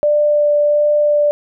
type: tone with vibrato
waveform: sine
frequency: 591 Hz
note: D5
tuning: 11 cents sharp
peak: -10 dBFS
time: 0.03-1.31 s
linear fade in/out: 0 ms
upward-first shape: sine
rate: 1.4 Hz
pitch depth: 8 cents each way
effects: none